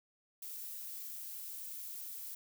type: noise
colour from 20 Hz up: violet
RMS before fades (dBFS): -45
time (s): 0.42-2.35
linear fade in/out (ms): 5
effects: none